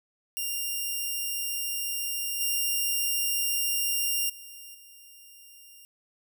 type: tone with level steps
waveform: 5% pulse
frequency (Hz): 2794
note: F7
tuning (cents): 0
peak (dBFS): -20 / -16 / -34 / -40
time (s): 0.37-5.85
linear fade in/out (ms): 0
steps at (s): 2.4 / 4.29 / 4.74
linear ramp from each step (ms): 10
effects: none